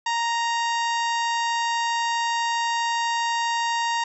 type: harmonic tone with a mistuned harmonic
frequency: 932.3 Hz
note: A#5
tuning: in tune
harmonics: 1 / 2 / 3 / 4 / 5 / 6 / 7 / 8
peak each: -23 / -29 / -33 / -35 / -37 / -39 / -40 / -41 dBFS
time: 0.06-4.04 s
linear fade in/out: 5 ms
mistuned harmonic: 8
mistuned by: +17 cents
effects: none